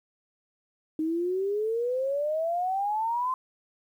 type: exponential sweep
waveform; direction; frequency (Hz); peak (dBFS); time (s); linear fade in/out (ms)
sine; up; 309.3 to 1046.5; -25; 0.99-3.34; 2
effects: 10-bit